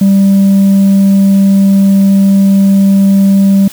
triangle tone with tanh clipping, 196 Hz, G3, in tune, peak -4 dBFS, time 0.01-3.68 s, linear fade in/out 5 ms, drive 7 dB, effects white hiss -31 dBFS RMS until 3.72 s

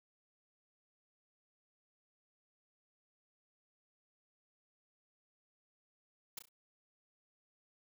white noise with echo, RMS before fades -43 dBFS, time 6.37-6.39 s, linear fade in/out 5 ms, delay 33 ms, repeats 3, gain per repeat -9 dB, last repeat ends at 6.489 s, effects none

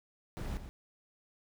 brown noise with echo, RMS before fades -38 dBFS, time 0.37-0.57 s, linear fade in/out 0 ms, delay 120 ms, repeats 1, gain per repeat -9 dB, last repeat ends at 0.69 s, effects none

